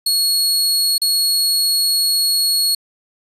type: tone with dropouts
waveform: sawtooth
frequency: 4334 Hz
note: C#8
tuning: 40 cents flat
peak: -11 dBFS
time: 0.06-2.75 s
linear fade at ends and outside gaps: 5 ms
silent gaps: 0.981-1.016 s
effects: resampled to 32000 Hz